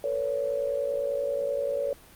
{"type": "tone cluster", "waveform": "sine", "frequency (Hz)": [452.8, 503, 563], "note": ["A4", "B4", "C#5"], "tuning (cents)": [50, 32, 27], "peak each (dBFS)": [-33, -33, -27], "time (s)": [0.04, 1.93], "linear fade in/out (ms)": 2, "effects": ["pink hiss -52 dBFS RMS until 2.15 s", "Opus 32 kbps"]}